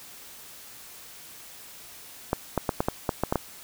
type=clicks; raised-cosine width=1 ms; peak=-9 dBFS; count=9; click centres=2.331 / 2.577 / 2.692 / 2.805 / 2.885 / 3.092 / 3.236 / 3.325 / 3.357 s; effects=white hiss -46 dBFS RMS until 3.63 s